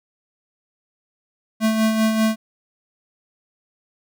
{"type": "tone with tremolo", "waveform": "square", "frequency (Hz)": 220, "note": "A3", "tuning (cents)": 0, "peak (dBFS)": -15, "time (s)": [1.6, 2.36], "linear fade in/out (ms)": 50, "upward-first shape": "sine", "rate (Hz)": 5.1, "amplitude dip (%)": 45, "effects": []}